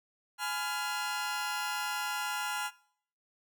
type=chord; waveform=sawtooth; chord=F diminished; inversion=first; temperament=just; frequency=838.1 / 1005.8 / 1396.9 Hz; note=Ab5 / Cb6 / F6; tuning=+16 / +31 / 0 cents; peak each=-33 / -36 / -32 dBFS; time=0.38-2.71 s; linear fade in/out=50 ms; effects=noise-tail reverb RT60 0.6 s tail -21 dB re dry